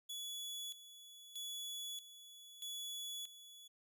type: tone with tremolo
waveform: sawtooth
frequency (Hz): 3400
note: G#7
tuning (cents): +40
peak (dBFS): -40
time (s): 0.09-3.68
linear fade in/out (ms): 10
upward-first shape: square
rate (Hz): 0.79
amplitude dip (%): 75
effects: none